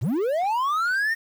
triangle linear sweep, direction up, 87.31 to 1864.7 Hz, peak -19 dBFS, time 0.01-1.15 s, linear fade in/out 20 ms, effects 8-bit

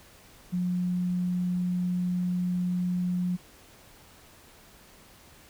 sine tone, 179.3 Hz, F3, 46 cents sharp, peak -25 dBFS, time 0.52-3.37 s, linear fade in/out 20 ms, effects pink hiss -54 dBFS RMS until 5.49 s

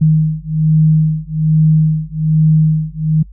sine beating tone pair, 155.8 / 157 Hz, D#3 / D#3, +3 / +16 cents, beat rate 1.2 Hz, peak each -12 dBFS, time 0.01-3.23 s, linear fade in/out 10 ms, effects noise-tail reverb RT60 0.1 s tail -25 dB re dry + added 50 Hz sine -33 dBFS peak until 3.32 s

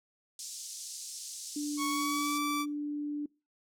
pink band-pass noise, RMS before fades -43 dBFS, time 0.39-2.38 s, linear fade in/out 2 ms, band 5000 to 9300 Hz, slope 24 dB/octave
sine tone, 293.7 Hz, D4, in tune, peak -32 dBFS, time 1.56-3.26 s, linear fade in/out 5 ms
sawtooth tone with pitch glide, 1108.7 to 1161.1 Hz, C#6 to D6, 0 to -20 cents, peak -28 dBFS, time 1.77-2.66 s, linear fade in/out 50 ms, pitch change +80 cents, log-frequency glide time 1.88-2.35 s
effects noise-tail reverb RT60 0.3 s tail -24 dB re dry

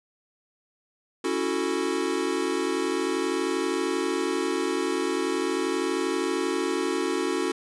square chord, F# minor seventh, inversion second, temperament equal, 277.2 / 329.6 / 370 / 440 Hz, C#4 / E4 / F#4 / A4, 0 / 0 / 0 / 0 cents, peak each -32 / -31 / -29 / -32 dBFS, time 1.24-7.52 s, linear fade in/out 5 ms, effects resampled to 24000 Hz

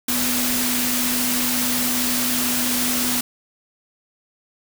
sine tone in noise, 246.9 Hz, B3, in tune, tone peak -25 dBFS, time 0.08-3.21 s, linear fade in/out 5 ms, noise white, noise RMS -22 dBFS, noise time 0.08-3.21 s, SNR -6 dB, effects none

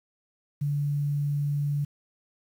sine tone with quantisation, 144.5 Hz, D3, 28 cents flat, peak -24 dBFS, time 0.61-1.85 s, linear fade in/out 10 ms, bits 9, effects none

